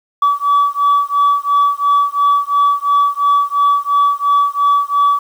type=beating tone pair; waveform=sine; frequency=1144 / 1146.9 Hz; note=D6 / D6; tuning=-46 / -41 cents; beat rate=2.9 Hz; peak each=-12 dBFS; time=0.22-5.19 s; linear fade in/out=5 ms; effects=tanh soft clip ceiling -6 dBFS + 7-bit